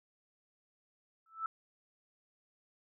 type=tone with exponential growth; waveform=sine; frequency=1318.5 Hz; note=E6; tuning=in tune; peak=-30 dBFS; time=1.26-1.46 s; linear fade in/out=2 ms; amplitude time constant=42 ms; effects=none